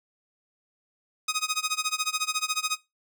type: tone with tremolo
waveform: 10% pulse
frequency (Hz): 1254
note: D#6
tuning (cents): +13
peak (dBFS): -15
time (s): 1.28-2.77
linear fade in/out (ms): 5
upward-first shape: sine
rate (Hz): 14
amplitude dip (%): 95
effects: noise-tail reverb RT60 0.2 s tail -18 dB re dry